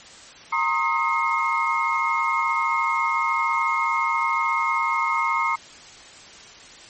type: tone cluster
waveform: sine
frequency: 930 / 1064 / 1260 / 2151 Hz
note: A#5 / C6 / D#6 / C7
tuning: -4 / +29 / +21 / +47 cents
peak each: -25 dBFS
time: 0.52-5.56 s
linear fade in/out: 10 ms
effects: white hiss -44 dBFS RMS until 6.89 s + MP3 32 kbps